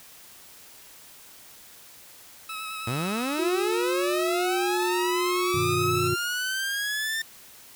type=tone with vibrato; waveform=20% pulse; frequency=1292 Hz; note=E6; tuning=35 cents flat; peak=-28 dBFS; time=2.49-6.08 s; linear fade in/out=5 ms; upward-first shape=sine; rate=9.4 Hz; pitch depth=24 cents each way
type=linear sweep; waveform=sawtooth; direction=up; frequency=110 to 1808 Hz; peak=-23 dBFS; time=2.87-7.22 s; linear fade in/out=5 ms
type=tone; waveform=sine; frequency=358.6 Hz; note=F4; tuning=46 cents sharp; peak=-25 dBFS; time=3.38-6.16 s; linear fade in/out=20 ms
type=chord; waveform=triangle; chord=G augmented; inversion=none; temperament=equal; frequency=98 / 123.47 / 155.56 Hz; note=G2 / B2 / D#3; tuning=0 / 0 / 0 cents; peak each=-30 dBFS; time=5.54-6.14 s; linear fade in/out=5 ms
effects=white hiss -49 dBFS RMS until 7.75 s